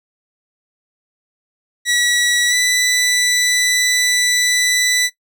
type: tone with pitch glide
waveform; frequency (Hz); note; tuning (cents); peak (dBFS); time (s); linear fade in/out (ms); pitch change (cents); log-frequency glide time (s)
15% pulse; 1935 to 1980.2; B6 to B6; -36 to +4; -7; 1.85-5.1; 50; +40; 2.48-2.54
effects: noise-tail reverb RT60 0.1 s tail -17 dB re dry